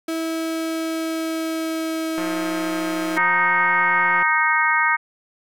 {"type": "tone with pitch glide", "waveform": "35% pulse", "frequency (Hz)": [325.2, 320.2], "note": ["E4", "D#4"], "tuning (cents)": [-23, 50], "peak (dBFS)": -21, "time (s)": [0.08, 3.18], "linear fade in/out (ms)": 5, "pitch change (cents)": -27, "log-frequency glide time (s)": [0.22, 2.88]}
{"type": "click train", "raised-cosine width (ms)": 0.5, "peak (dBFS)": -16, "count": 363, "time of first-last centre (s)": [2.18, 4.225], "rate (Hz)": 177}
{"type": "harmonic tone", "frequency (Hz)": 311.1, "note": "D#4", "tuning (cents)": 0, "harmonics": [3, 4, 5, 6, 7], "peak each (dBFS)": [-22, -22, -22, -22, -22], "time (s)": [3.16, 4.97], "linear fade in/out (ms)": 20}
{"effects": []}